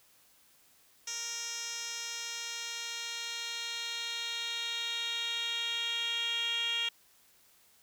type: tone with band-pass filter sweep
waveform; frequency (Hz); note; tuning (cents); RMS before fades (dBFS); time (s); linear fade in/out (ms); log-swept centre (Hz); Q
10% pulse; 466.2; A#4; 0; -36; 1.07-6.89; 5; 5400 to 3200; 5.7
effects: white hiss -64 dBFS RMS until 7.82 s